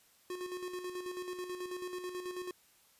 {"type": "tone with tremolo", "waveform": "square", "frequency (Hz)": 362.1, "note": "F#4", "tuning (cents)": -37, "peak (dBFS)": -38, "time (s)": [0.3, 2.51], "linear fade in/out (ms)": 2, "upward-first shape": "square", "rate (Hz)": 9.2, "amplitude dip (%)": 50, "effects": ["white hiss -66 dBFS RMS until 2.99 s", "resampled to 32000 Hz"]}